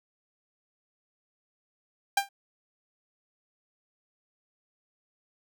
sawtooth tone with exponential decay, 795 Hz, G5, 24 cents sharp, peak -15 dBFS, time 2.17-2.29 s, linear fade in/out 5 ms, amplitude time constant 25 ms, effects none

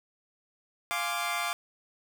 20% pulse chord, D half-diminished seventh, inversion first, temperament equal, 698.5 / 830.6 / 1046.5 / 1174.7 Hz, F5 / Ab5 / C6 / D6, 0 / 0 / 0 / 0 cents, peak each -29 / -33 / -33 / -28 dBFS, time 0.91-1.53 s, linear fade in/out 0 ms, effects none

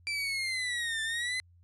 30% pulse linear two-way sweep, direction down then up, 2349 to 1766 to 2048 Hz, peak -28 dBFS, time 0.07-1.4 s, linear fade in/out 0 ms, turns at 1.02 s, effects added 87 Hz sine -57 dBFS peak until 1.63 s + resampled to 24000 Hz

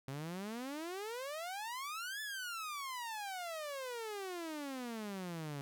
sawtooth exponential two-way sweep, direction up then down, 130.81 to 1752 to 137.7 Hz, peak -37 dBFS, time 0.08-5.61 s, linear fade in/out 0 ms, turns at 2.21 s, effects none

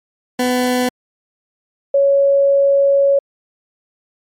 20% pulse / sine tone pair in turn, 250 / 556.7 Hz, B3 / C#5, +21 / +7 cents, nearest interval octave + major second, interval 1386 cents, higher second, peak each -9 dBFS, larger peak neither, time 0.39-0.89 / 1.94-3.19 s, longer second, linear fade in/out 5 ms, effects MP3 64 kbps

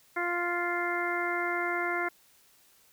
harmonic tone, 349.2 Hz, F4, in tune, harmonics 1 / 2 / 3 / 4 / 5 / 6, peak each -34 / -35 / -37 / -34 / -37 / -34 dBFS, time 0.16-2.09 s, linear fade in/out 10 ms, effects white hiss -62 dBFS RMS until 2.92 s

